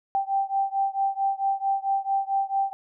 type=beating tone pair; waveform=sine; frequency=782 / 786.5 Hz; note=G5 / G5; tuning=-4 / +6 cents; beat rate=4.5 Hz; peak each=-25 / -26 dBFS; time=0.15-2.73 s; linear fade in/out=0 ms; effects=none